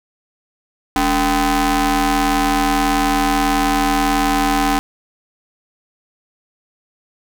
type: ring-modulated tone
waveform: sawtooth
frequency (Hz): 246.9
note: B3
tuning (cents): 0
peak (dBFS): -7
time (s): 0.96-4.79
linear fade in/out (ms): 0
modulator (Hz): 533
effects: none